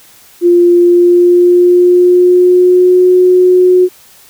sine tone with pitch glide, 349.2 to 364.4 Hz, F4 to F#4, 0 to -26 cents, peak -3 dBFS, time 0.41-3.89 s, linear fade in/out 50 ms, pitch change +74 cents, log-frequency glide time 0.77-3.07 s, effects white hiss -41 dBFS RMS until 4.29 s

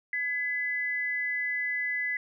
sine tone pair together, 1690.2 / 2010 Hz, G#6 / B6, +30 / +30 cents, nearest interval minor third, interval 300 cents, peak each -36 / -28 dBFS, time 0.13-2.17 s, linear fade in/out 2 ms, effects none

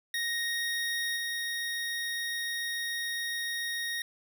25% pulse tone with level steps, 1867 Hz, A#6, 2 cents sharp, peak -26 / -28 dBFS, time 0.14-4.02 s, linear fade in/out 2 ms, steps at 1.16 s, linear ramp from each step 10 ms, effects none

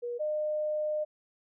sine tone pair in turn, 480.4 / 607.9 Hz, B4 / D#5, -48 / -40 cents, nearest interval major third, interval 408 cents, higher second, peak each -32 / -28 dBFS, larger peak second, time 0.02-0.19 / 0.19-1.05 s, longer second, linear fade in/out 20 ms, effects none

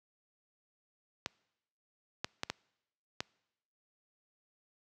clicks, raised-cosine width 0.2 ms, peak -16 dBFS, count 5, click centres 1.261 / 2.245 / 2.434 / 2.5 / 3.205 s, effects noise-tail reverb RT60 0.9 s tail -26 dB re dry + high-pass 80 Hz 12 dB/octave

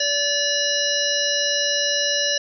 harmonic tone with a mistuned harmonic, 578 Hz, D5, 28 cents flat, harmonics 1 / 3 / 5 / 7 / 9 / 10, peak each -26 / -26 / -26 / -26 / -26 / -26 dBFS, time 0-2.38 s, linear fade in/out 5 ms, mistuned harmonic 7, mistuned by -17 cents, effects none

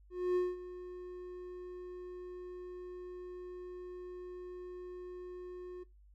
triangle tone with ADSR envelope, 360.7 Hz, F#4, 44 cents flat, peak -25 dBFS, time 0.1-5.84 s, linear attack 260 ms, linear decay 200 ms, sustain -16 dB, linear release 14 ms, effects noise-tail reverb RT60 0.2 s tail -18 dB re dry + added 50 Hz sine -58 dBFS peak until 6.14 s

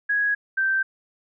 sine tone pair in turn, 1661.2 / 1561 Hz, G#6 / G6, 0 / -8 cents, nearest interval minor second, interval 108 cents, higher first, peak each -19 dBFS, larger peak neither, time 0.09-0.35 / 0.57-0.83 s, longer neither, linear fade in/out 10 ms, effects none

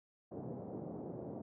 pink band-pass noise, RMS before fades -45 dBFS, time 0.31-1.42 s, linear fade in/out 10 ms, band 130 to 640 Hz, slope 24 dB/octave, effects none

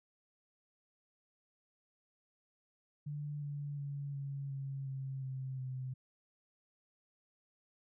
sine tone with pitch steps, 146.83 / 144.22 / 141.66 / 139.15 / 136.68 / 134.26 / 131.87 / 129.53 Hz, D3 / D3 / C#3 / C#3 / C#3 / C3 / C3 / C3, 0 / -31 / +38 / +7 / -24 / +45 / +14 / -17 cents, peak -38 dBFS, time 3.06-5.94 s, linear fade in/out 10 ms, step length 360 ms, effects none

